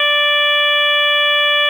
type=harmonic tone with a mistuned harmonic; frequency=587.3 Hz; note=D5; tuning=in tune; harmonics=1 / 2 / 3 / 4 / 5 / 6; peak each=-21 / -21 / -18 / -18 / -18 / -18 dBFS; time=0-1.69 s; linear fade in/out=2 ms; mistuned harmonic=6; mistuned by=-69 cents; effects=7-bit